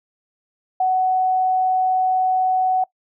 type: tone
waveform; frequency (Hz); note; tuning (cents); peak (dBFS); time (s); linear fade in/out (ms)
sine; 746; F#5; +14; -15; 0.8-2.84; 5
effects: noise-tail reverb RT60 0.1 s tail -21 dB re dry